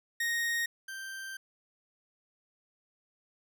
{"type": "tone pair in turn", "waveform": "40% pulse", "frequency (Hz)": [1864.7, 1568], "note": ["A#6", "G6"], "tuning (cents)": [0, 0], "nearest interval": "minor third", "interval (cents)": 300, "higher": "first", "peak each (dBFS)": [-28, -38], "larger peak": "first", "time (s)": [[0.2, 0.66], [0.88, 1.37]], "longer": "second", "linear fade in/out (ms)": 5, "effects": []}